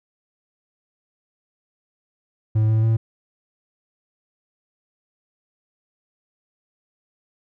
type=tone with pitch steps; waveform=triangle; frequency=108.9 / 110.3 / 112.2 Hz; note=A2 / A2 / A2; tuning=-17 / +5 / +34 cents; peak=-13 dBFS; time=2.55-2.97 s; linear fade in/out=10 ms; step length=140 ms; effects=none